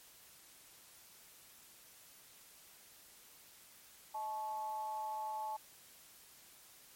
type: tone with amplitude modulation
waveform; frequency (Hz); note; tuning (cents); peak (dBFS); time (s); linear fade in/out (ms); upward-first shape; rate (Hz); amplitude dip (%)
sine; 865; A5; -30; -35; 4.14-5.57; 10; sine; 236; 60
effects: white hiss -60 dBFS RMS until 6.95 s + MP3 64 kbps